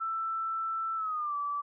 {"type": "tone with pitch glide", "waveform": "sine", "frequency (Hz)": [1329, 1157], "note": ["E6", "D6"], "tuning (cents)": [14, -26], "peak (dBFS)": -30, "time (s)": [0, 1.62], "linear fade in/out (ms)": 20, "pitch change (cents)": -240, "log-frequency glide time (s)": [0.96, 1.35], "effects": []}